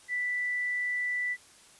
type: tone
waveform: sine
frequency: 1975.5 Hz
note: B6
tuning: in tune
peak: -28 dBFS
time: 0.08-1.37 s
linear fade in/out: 50 ms
effects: white hiss -56 dBFS RMS until 1.79 s + resampled to 24000 Hz